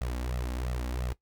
sawtooth tone with flanger, 61.74 Hz, B1, in tune, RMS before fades -33 dBFS, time 0.01-1.13 s, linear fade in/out 0 ms, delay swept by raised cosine 1.5 to 3.7 ms, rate 2.9 Hz, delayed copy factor +0.8, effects noise-tail reverb RT60 0.1 s tail -17 dB re dry

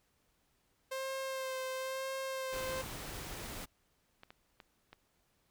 sawtooth tone with vibrato, 527 Hz, C5, 12 cents sharp, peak -33 dBFS, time 0.91-2.82 s, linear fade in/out 10 ms, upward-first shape sine, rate 1 Hz, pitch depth 21 cents each way
pink noise, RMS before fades -44 dBFS, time 2.52-3.66 s, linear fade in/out 20 ms
clicks, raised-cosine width 0.3 ms, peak -35 dBFS, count 4, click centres 4.234 / 4.305 / 4.602 / 4.93 s
effects pink hiss -75 dBFS RMS until 5.5 s

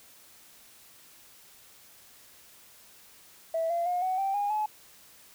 sine tone with pitch steps, 655 / 684.4 / 715.1 / 747.2 / 780.7 / 815.8 / 852.4 Hz, E5 / F5 / F5 / F#5 / G5 / G#5 / G#5, -11 / -35 / +41 / +17 / -7 / -31 / +45 cents, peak -25 dBFS, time 3.54-4.66 s, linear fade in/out 5 ms, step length 160 ms, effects tanh soft clip ceiling -21 dBFS + white hiss -55 dBFS RMS until 5.34 s

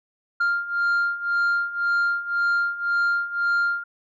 sine beating tone pair, 1396.9 / 1398.8 Hz, F6 / F6, 0 / +2 cents, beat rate 1.9 Hz, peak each -23 / -20 dBFS, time 0.4-3.84 s, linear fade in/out 10 ms, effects tanh soft clip ceiling -17 dBFS

